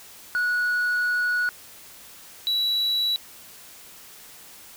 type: tone pair in turn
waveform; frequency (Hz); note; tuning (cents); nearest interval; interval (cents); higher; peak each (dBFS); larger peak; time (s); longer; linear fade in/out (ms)
sine; 1464 / 3921; F#6 / B7; -19 / -13; octave + perfect fourth; 1706; second; -18; neither; 0.35-1.49 / 2.47-3.16; first; 0
effects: tanh soft clip ceiling -20 dBFS + white hiss -46 dBFS RMS until 4.76 s